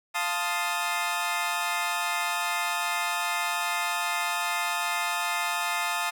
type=chord; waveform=20% pulse; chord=F dominant seventh; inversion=none; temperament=equal; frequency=698.5 / 880 / 1046.5 / 1244.5 Hz; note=F5 / A5 / C6 / Eb6; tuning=0 / 0 / 0 / 0 cents; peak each=-28 / -26 / -30 / -26 dBFS; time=0.14-6.11 s; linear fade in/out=20 ms; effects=none